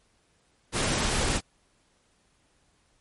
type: noise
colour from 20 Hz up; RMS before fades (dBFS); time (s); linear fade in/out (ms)
pink; -26; 0.72-1.41; 50
effects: pink hiss -67 dBFS RMS until 3 s + MP3 48 kbps